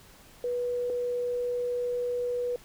sine tone pair in turn, 488.5 / 488.5 Hz, B4 / B4, -19 / -19 cents, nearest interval unison, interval 0 cents, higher neither, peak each -27 dBFS, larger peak neither, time 0.44-0.9 / 0.9-2.56 s, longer second, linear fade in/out 2 ms, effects pink hiss -54 dBFS RMS until 2.64 s

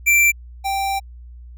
square tone pair in turn, 2349 / 783.9 Hz, D7 / G5, 0 / 0 cents, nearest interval octave + perfect fifth, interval 1900 cents, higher first, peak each -12 / -20 dBFS, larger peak first, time 0.06-0.32 / 0.64-1 s, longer second, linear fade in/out 20 ms, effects added 60 Hz sine -36 dBFS peak until 1.57 s

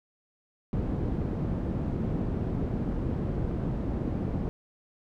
white low-pass noise, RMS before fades -30 dBFS, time 0.73-4.49 s, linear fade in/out 0 ms, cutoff 220 Hz, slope 12 dB/octave, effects none

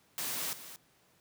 white noise with echo, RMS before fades -36 dBFS, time 0.18-0.53 s, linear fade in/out 0 ms, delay 230 ms, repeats 1, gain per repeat -12 dB, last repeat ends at 0.76 s, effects pink hiss -67 dBFS RMS until 1.2 s + high-pass 100 Hz 12 dB/octave

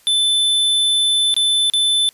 square tone with dropouts, 3520 Hz, A7, in tune, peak -14 dBFS, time 0.07-2.09 s, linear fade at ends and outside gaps 0 ms, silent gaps 1.341-1.365 / 1.699-1.736 s, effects white hiss -52 dBFS RMS until 2.13 s + resampled to 32000 Hz

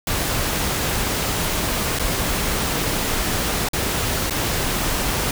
pink noise with dropouts, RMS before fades -22 dBFS, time 0.07-5.31 s, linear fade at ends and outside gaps 2 ms, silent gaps 1.988-1.995 / 3.687-3.733 / 4.298-4.307 s, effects none

